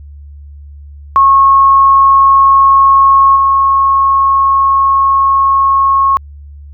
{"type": "tone with level steps", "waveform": "sine", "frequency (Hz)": 1092, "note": "C#6", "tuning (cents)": -26, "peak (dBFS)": [-3, -6], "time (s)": [1.16, 6.17], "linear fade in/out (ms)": 0, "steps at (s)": 3.35, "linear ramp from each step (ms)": 20, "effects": ["added 72 Hz sine -29 dBFS peak until 6.73 s"]}